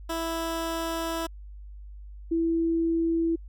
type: tone pair in turn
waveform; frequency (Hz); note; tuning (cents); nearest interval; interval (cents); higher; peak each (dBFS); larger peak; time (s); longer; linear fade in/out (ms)
15% pulse / sine; 329.6 / 331; E4 / E4; 0 / +7; unison; 7; second; -22; neither; 0.09-1.27 / 2.31-3.36; first; 10
effects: added 50 Hz sine -40 dBFS peak until 3.48 s